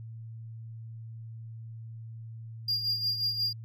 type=tone with tremolo; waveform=triangle; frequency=4806 Hz; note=D8; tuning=39 cents sharp; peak=-24 dBFS; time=2.68-3.53 s; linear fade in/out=5 ms; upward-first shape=sine; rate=5.6 Hz; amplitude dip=60%; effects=added 113 Hz sine -40 dBFS peak until 3.64 s